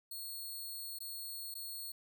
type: tone with dropouts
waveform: 5% pulse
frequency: 4326 Hz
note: C#8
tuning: 43 cents flat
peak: -35 dBFS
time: 0.11-1.92 s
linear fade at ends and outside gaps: 5 ms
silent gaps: 0.988-1.004 / 1.542-1.551 s
effects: none